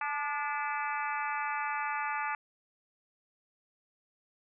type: harmonic tone with a mistuned harmonic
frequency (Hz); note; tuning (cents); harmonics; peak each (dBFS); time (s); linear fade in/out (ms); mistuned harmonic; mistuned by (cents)
289.6; D4; -24; 3 / 4 / 5 / 6 / 7 / 8 / 9; -35 / -37 / -39 / -41 / -42 / -43 / -44; 0.01-2.35; 2; 4; +51
effects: none